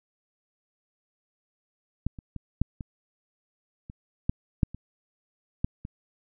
clicks, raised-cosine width 5 ms, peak -14 / -28 / -23 / -10 / -23 / -28 / -11 / -8 / -26 / -12 / -24 dBFS, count 11, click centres 2.066 / 2.188 / 2.363 / 2.616 / 2.808 / 3.899 / 4.295 / 4.632 / 4.746 / 5.645 / 5.851 s, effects none

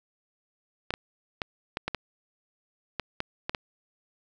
clicks, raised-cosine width 0.3 ms, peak -13 dBFS, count 10, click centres 0.906 / 0.939 / 1.418 / 1.771 / 1.88 / 1.947 / 2.997 / 3.204 / 3.495 / 3.548 s, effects none

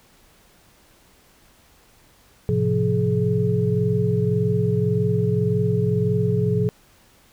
sine tone cluster, 108.3 / 130.1 / 173.9 / 423.4 Hz, A2 / C3 / F3 / G#4, -27 / -9 / -7 / +33 cents, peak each -23 dBFS, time 2.49-6.69 s, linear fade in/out 0 ms, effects pink hiss -55 dBFS RMS until 7.32 s

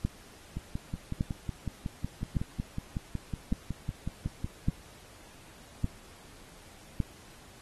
two click trains, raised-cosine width 5 ms, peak -20 / -15 dBFS, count 22 / 7, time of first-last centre 0.57-4.445 / 0.05-7.002 s, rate 5.42 / 0.863 Hz, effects pink hiss -54 dBFS RMS until 7.61 s + AAC 32 kbps

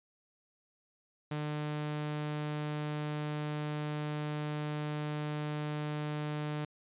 sawtooth tone, 150 Hz, D3, 37 cents sharp, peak -30 dBFS, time 1.31-6.65 s, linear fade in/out 5 ms, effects resampled to 8000 Hz

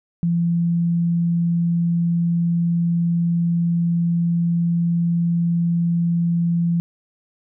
sine tone, 170.2 Hz, F3, 44 cents flat, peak -16 dBFS, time 0.23-6.8 s, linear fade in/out 0 ms, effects none

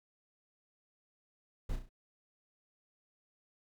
brown noise with echo, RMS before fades -36 dBFS, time 1.69-1.76 s, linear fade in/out 5 ms, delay 33 ms, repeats 4, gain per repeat -6 dB, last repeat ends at 1.892 s, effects none

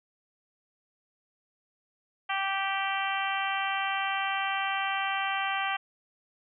harmonic tone, 390 Hz, G4, 9 cents flat, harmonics 2 / 3 / 4 / 5 / 6 / 7 / 8, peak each -32 / -34 / -35 / -36 / -37 / -37 / -38 dBFS, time 2.29-5.77 s, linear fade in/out 10 ms, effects none

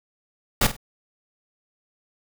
pink noise with echo, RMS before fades -18 dBFS, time 0.61-0.67 s, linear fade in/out 5 ms, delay 48 ms, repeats 2, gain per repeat -12 dB, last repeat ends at 0.766 s, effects none

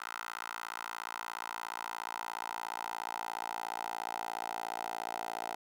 10% pulse tone with high-pass filter sweep, 57 Hz, A#1, 38 cents flat, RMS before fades -40 dBFS, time 0-5.55 s, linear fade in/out 5 ms, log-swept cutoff 1200 to 700 Hz, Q 3.4, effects none

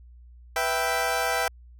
20% pulse chord, E minor, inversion second, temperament equal, 493.9 / 659.3 / 784 Hz, B4 / E5 / G5, 0 / 0 / 0 cents, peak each -25 / -23 / -22 dBFS, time 0.56-1.48 s, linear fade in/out 2 ms, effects added 60 Hz sine -46 dBFS peak until 1.79 s

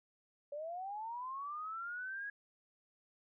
sine linear sweep, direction up, 565 to 1668 Hz, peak -40 dBFS, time 0.52-2.3 s, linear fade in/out 5 ms, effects none

